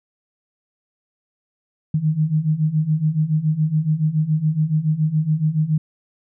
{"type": "beating tone pair", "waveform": "sine", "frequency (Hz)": [151.1, 158.2], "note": ["D3", "D#3"], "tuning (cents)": [50, 29], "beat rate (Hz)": 7.1, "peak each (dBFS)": [-21, -18], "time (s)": [1.94, 5.78], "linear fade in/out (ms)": 5, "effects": []}